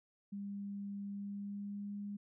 sine tone with pitch glide, 200.7 to 203.5 Hz, G3 to G#3, +41 to -35 cents, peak -40 dBFS, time 0.32-2.17 s, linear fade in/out 10 ms, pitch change +24 cents, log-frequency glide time 1.11-1.98 s, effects none

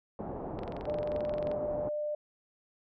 white low-pass noise, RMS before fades -39 dBFS, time 0.19-1.89 s, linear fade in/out 2 ms, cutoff 730 Hz, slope 24 dB/octave
click train, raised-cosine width 0.3 ms, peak -30 dBFS, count 22, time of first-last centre 0.59-1.515 s, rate 22.7 Hz
sine tone, 598 Hz, D5, 31 cents sharp, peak -31 dBFS, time 0.87-2.15 s, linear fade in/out 5 ms
effects none

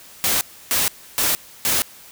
white noise bursts, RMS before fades -19 dBFS, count 4, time 0.24-1.82 s, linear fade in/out 0 ms, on 170 ms, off 300 ms, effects white hiss -44 dBFS RMS until 2.11 s

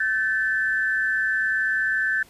sine tone pair together, 1533 / 1752.2 Hz, G6 / A6, -39 / -8 cents, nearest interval major second, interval 231 cents, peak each -23 dBFS, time 0-2.23 s, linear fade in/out 5 ms, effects pink hiss -52 dBFS RMS until 2.29 s + resampled to 32000 Hz

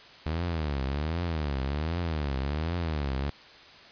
sawtooth tone with vibrato, 76 Hz, D#2, 40 cents flat, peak -24 dBFS, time 0.26-3.3 s, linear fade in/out 0 ms, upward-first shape triangle, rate 1.3 Hz, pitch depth 270 cents each way, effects white hiss -50 dBFS RMS until 3.91 s + resampled to 11025 Hz

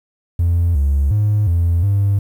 triangle tone with pitch steps, 85.7 / 70.1 / 104.8 / 85.4 / 100 Hz, F2 / C#2 / G#2 / F2 / G2, -32 / +20 / +16 / -38 / +35 cents, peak -9 dBFS, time 0.39-2.19 s, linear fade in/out 5 ms, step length 360 ms, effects tanh soft clip ceiling -8 dBFS + 8-bit

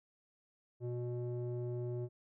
square tone with low-pass filter, 121.8 Hz, B2, 24 cents flat, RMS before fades -39 dBFS, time 0.8-2.09 s, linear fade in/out 50 ms, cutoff 460 Hz, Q 3.3, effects none

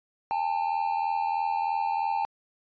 triangle tone pair together, 808.9 / 892 Hz, G#5 / A5, -46 / +23 cents, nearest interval major second, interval 169 cents, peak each -26 dBFS, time 0.31-2.25 s, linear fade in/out 0 ms, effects resampled to 11025 Hz

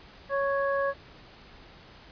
harmonic tone, 554.4 Hz, C#5, in tune, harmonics 1 / 2 / 3, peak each -26 / -31 / -33 dBFS, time 0.29-0.94 s, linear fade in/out 50 ms, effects pink hiss -51 dBFS RMS until 2.11 s + resampled to 11025 Hz

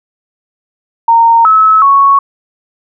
sine tone with pitch steps, 922 / 1295 / 1109 Hz, A#5 / E6 / C#6, -19 / -31 / 0 cents, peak -3 dBFS, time 1.08-2.19 s, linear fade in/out 5 ms, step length 370 ms, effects none

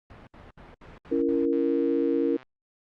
pink noise bursts, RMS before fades -46 dBFS, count 6, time 0.1-1.455 s, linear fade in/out 2 ms, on 170 ms, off 67 ms
sine chord, A# diminished, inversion first, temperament just, 279.7 / 335.6 / 466.2 Hz, C#4 / E4 / A#4, +16 / +31 / 0 cents, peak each -26 dBFS, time 1.11-2.37 s, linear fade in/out 10 ms
click train, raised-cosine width 0.2 ms, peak -28 dBFS, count 117, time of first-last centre 1.53-2.429 s, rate 129 Hz
effects low-pass 2000 Hz 12 dB/octave + Opus 48 kbps

